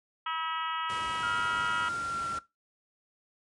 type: harmonic tone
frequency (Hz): 322.7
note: E4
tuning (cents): -37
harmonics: 3 / 4 / 5 / 6 / 7 / 8 / 9 / 10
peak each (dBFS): -36 / -33 / -45 / -43 / -49 / -46 / -43 / -43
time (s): 0.26-1.89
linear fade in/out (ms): 5
type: low-pass noise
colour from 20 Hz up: pink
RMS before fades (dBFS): -43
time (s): 0.89-2.39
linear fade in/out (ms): 10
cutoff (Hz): 10000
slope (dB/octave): 96
type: tone with pitch glide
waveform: sine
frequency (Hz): 1394 to 1364.5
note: F6 to F6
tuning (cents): -4 to -41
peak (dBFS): -30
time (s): 1.23-2.39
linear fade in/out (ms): 2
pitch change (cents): -37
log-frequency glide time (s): 1.79-2.26
effects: noise-tail reverb RT60 0.2 s tail -18 dB re dry + high-pass 80 Hz 12 dB/octave